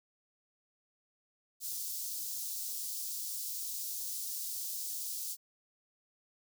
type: high-pass noise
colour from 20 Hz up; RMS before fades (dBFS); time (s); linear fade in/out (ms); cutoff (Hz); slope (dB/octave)
white; -39; 1.6-5.37; 50; 4600; 24
effects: none